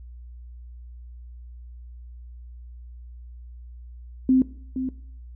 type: tone with echo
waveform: sine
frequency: 259.6 Hz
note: C4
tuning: 13 cents flat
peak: -14 dBFS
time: 4.29-4.42 s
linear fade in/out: 2 ms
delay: 470 ms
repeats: 1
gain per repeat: -10 dB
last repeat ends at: 4.89 s
effects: noise-tail reverb RT60 0.6 s tail -19 dB re dry + added 60 Hz sine -39 dBFS peak until 5.35 s